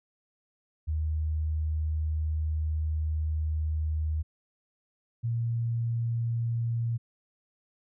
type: tone pair in turn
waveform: sine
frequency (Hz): 77.78 / 116.54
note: D#2 / A#2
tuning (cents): 0 / 0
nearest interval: perfect fifth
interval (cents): 700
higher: second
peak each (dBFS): -26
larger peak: neither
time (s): 0.87-4.23 / 5.23-6.98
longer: first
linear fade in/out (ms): 20
effects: none